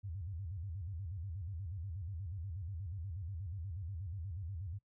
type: tone with vibrato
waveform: sine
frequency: 89.7 Hz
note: F2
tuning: 47 cents sharp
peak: -40 dBFS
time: 0.03-4.79 s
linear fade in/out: 20 ms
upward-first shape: square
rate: 8.3 Hz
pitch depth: 190 cents each way
effects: noise-tail reverb RT60 0.1 s tail -19 dB re dry